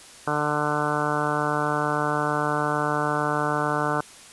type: harmonic tone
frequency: 148.9 Hz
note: D3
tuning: 24 cents sharp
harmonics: 1 / 2 / 3 / 4 / 5 / 6 / 7 / 8 / 9 / 10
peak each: -31 / -31 / -31 / -31 / -31 / -31 / -31 / -31 / -31 / -31 dBFS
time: 0.27-4.01 s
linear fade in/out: 5 ms
effects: white hiss -46 dBFS RMS until 4.32 s + resampled to 24000 Hz